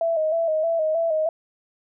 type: tone with vibrato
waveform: sine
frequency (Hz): 645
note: E5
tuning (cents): -38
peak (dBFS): -19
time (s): 0.01-1.29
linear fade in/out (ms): 2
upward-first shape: square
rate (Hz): 3.2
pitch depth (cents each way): 53
effects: none